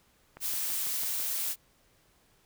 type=click train; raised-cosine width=0.5 ms; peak=-30 dBFS; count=6; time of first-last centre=0.37-1.201 s; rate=6.02 Hz
type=noise; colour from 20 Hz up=blue; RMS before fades=-32 dBFS; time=0.4-1.56 s; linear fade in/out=50 ms
effects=pink hiss -66 dBFS RMS until 2.45 s